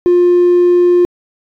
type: tone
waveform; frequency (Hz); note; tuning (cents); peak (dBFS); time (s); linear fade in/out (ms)
triangle; 353.5; F4; +21; -3; 0.06-1.05; 0
effects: tanh soft clip ceiling -2 dBFS